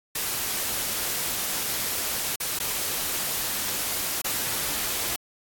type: noise with dropouts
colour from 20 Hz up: white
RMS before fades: -28 dBFS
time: 0.15-5.16 s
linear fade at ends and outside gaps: 5 ms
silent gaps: 2.359-2.401 / 2.589-2.599 / 4.218-4.243 s
effects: AAC 64 kbps